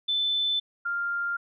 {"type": "tone pair in turn", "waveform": "sine", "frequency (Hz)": [3520, 1396.9], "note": ["A7", "F6"], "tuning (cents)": [0, 0], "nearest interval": "octave + major third", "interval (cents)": 1600, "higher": "first", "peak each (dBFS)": [-23, -26], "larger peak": "first", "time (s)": [[0.08, 0.6], [0.85, 1.37]], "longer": "neither", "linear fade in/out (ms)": 10, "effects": []}